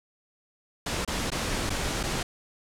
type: noise with dropouts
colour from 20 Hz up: pink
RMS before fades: -29 dBFS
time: 0.86-2.23 s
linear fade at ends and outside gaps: 5 ms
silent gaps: 1.05-1.076 / 1.303-1.317 / 1.696-1.702 / 2.031-2.035 s
effects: low-pass 9000 Hz 12 dB/octave